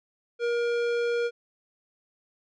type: tone with tanh clipping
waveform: sine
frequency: 473.7 Hz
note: A#4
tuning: 28 cents sharp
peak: -26 dBFS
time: 0.39-1.31 s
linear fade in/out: 50 ms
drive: 16 dB
effects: none

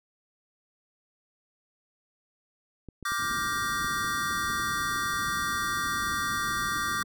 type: clicks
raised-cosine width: 3 ms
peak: -29 dBFS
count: 10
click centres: 2.887 / 3.027 / 3.12 / 3.845 / 4.046 / 4.311 / 4.502 / 4.598 / 4.96 / 5.14 s
type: chord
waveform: square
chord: G minor seventh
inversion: second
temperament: just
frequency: 1176 / 1411.2 / 1568 / 1881.6 Hz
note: D6 / F6 / G6 / Bb6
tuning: +2 / +18 / 0 / +16 cents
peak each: -31 / -36 / -35 / -36 dBFS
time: 3.05-7.03 s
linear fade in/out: 5 ms
type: low-pass noise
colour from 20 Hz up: white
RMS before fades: -42 dBFS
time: 3.18-7.04 s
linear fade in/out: 20 ms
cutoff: 320 Hz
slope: 24 dB/octave
effects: none

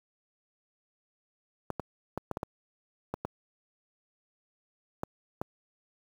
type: clicks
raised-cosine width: 1 ms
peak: -18 dBFS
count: 10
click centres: 1.703 / 1.797 / 2.176 / 2.313 / 2.371 / 2.431 / 3.14 / 3.25 / 5.034 / 5.415 s
effects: high-pass 60 Hz 12 dB/octave + 8-bit

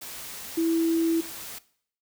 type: tone in noise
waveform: sine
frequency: 329.6 Hz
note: E4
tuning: in tune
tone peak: -21 dBFS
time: 0.57-1.21 s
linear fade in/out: 10 ms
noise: white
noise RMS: -39 dBFS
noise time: 0.01-1.59 s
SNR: +15 dB
effects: noise-tail reverb RT60 0.6 s tail -19 dB re dry

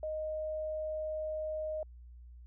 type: tone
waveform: sine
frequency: 621 Hz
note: D#5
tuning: 3 cents flat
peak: -34 dBFS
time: 0.03-1.83 s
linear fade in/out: 2 ms
effects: added 60 Hz sine -49 dBFS peak until 2.46 s

